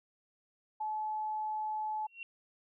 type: tone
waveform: sine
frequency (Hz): 860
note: A5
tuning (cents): -40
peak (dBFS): -33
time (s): 0.8-2.07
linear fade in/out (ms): 10
type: tone with exponential growth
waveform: sine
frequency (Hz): 2737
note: F7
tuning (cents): -36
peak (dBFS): -37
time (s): 2.05-2.23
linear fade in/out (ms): 1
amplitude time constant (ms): 39
effects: none